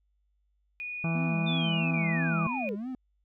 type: tone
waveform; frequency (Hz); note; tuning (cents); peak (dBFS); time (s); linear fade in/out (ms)
sine; 2462; D#7; -19; -34; 0.8-2.69; 0
type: harmonic tone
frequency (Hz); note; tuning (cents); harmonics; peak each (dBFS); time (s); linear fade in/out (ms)
165.2; E3; +4; 1 / 2 / 3 / 4 / 5 / 6 / 7 / 8 / 9; -27 / -40 / -47 / -40 / -42 / -51 / -44 / -54 / -50; 1.04-2.47; 2
type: tone with vibrato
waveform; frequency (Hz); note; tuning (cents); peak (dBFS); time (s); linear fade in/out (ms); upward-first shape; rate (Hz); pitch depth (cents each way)
triangle; 228.3; A#3; -36; -31; 1.15-2.95; 2; sine; 3; 230
type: linear sweep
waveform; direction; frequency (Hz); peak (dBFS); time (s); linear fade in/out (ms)
sine; down; 3628 to 349.2; -32; 1.46-2.76; 20
effects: added 50 Hz sine -69 dBFS peak until 3.24 s